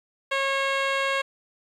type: tone with low-pass filter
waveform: 10% pulse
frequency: 545 Hz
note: C#5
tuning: 29 cents flat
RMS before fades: -25 dBFS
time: 0.31-1.22 s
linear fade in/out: 10 ms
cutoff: 4500 Hz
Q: 0.64
effects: 9-bit